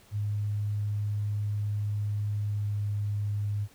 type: tone with pitch glide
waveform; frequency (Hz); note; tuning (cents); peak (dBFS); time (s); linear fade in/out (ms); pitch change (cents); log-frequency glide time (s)
sine; 103.83 to 103.11; G#2 to G#2; 0 to -12; -27; 0.11-3.68; 50; -12; 2.36-2.81
effects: pink hiss -58 dBFS RMS until 3.74 s